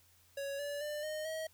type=tone with pitch steps; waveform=square; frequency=557 / 576 / 595.6 / 615.9 / 636.9 Hz; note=C#5 / D5 / D5 / D#5 / D#5; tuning=+8 / -34 / +24 / -18 / +40 cents; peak=-38 dBFS; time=0.37-1.47 s; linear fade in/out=5 ms; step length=220 ms; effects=added 88 Hz sine -70 dBFS peak until 1.53 s + white hiss -67 dBFS RMS until 1.53 s